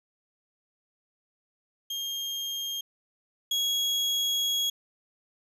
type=tone pair in turn; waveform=35% pulse; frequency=3220 / 3316 Hz; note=G7 / G#7; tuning=+46 / -3 cents; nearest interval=minor second; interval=51 cents; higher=second; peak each=-29 / -23 dBFS; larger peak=second; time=1.9-2.81 / 3.51-4.7 s; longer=second; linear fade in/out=5 ms; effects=resampled to 32000 Hz